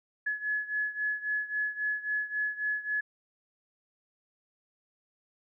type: beating tone pair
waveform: sine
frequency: 1700 / 1703.7 Hz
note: G#6 / G#6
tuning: +40 / +44 cents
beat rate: 3.7 Hz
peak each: -31 / -34 dBFS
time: 0.26-3.01 s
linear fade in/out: 10 ms
effects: none